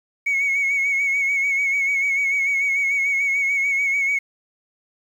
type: tone with vibrato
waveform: sine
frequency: 2217 Hz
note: C#7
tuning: in tune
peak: -16 dBFS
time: 0.26-4.19 s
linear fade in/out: 10 ms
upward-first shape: sine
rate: 6.8 Hz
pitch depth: 44 cents each way
effects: tanh soft clip ceiling -15 dBFS + 8-bit